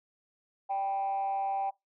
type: tone with frequency modulation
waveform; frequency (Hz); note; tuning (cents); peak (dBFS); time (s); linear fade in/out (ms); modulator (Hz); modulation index
sine; 784; G5; 0; -27; 0.69-1.71; 20; 199; 0.34
effects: noise-tail reverb RT60 0.2 s tail -22 dB re dry + tanh soft clip ceiling -25 dBFS